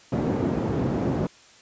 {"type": "band-pass noise", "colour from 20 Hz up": "white", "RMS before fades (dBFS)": -25, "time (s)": [0.12, 1.27], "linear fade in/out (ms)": 5, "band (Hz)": [110, 310], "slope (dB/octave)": 12, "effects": ["white hiss -52 dBFS RMS until 1.61 s", "resampled to 16000 Hz"]}